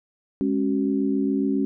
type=tone cluster; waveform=sine; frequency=206.8 / 274.1 / 376.2 Hz; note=G#3 / C#4 / F#4; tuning=-7 / -19 / +29 cents; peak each=-25 / -22 / -28 dBFS; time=0.41-1.65 s; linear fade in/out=0 ms; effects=none